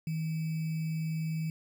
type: tone with sample-and-hold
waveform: sine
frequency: 159.8 Hz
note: D#3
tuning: 47 cents sharp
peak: -30 dBFS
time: 0.07-1.5 s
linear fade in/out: 2 ms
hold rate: 2450 Hz
effects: none